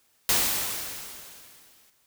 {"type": "noise with exponential decay", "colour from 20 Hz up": "white", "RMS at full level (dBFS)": -21, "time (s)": [0.29, 1.9], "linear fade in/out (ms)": 1, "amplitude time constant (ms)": 350, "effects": ["white hiss -66 dBFS RMS until 2.06 s"]}